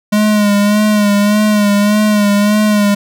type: tone with vibrato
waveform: square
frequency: 207.8 Hz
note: G#3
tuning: 1 cent sharp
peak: -9 dBFS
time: 0.12-2.95 s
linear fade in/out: 10 ms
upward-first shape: sine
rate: 1.7 Hz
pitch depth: 41 cents each way
effects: none